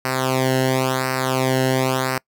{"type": "tone with flanger", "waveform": "sawtooth", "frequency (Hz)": 130.5, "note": "C3", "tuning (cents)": -4, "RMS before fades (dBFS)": -20, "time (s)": [0.05, 2.18], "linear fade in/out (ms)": 0, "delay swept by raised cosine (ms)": [0.29, 0.85], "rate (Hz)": 0.95, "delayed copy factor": -0.85, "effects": ["noise-tail reverb RT60 0.1 s tail -25 dB re dry"]}